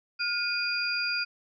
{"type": "tone cluster", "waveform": "sine", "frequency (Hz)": [1422, 2467, 4791], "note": ["F6", "D#7", "D8"], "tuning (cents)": [31, -15, 34], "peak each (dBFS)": -31, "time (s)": [0.19, 1.25], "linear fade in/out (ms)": 20, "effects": []}